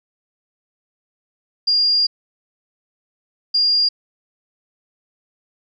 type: tone bursts at uneven times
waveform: sine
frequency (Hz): 4814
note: D8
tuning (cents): +42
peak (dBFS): -13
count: 2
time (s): 1.67-2.07 / 3.54-3.89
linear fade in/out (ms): 10
effects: none